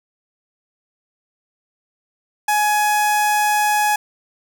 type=tone with notch filter; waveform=sawtooth; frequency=840 Hz; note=G#5; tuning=19 cents sharp; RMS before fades=-17 dBFS; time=2.48-3.96 s; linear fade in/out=5 ms; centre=3900 Hz; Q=1.9; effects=none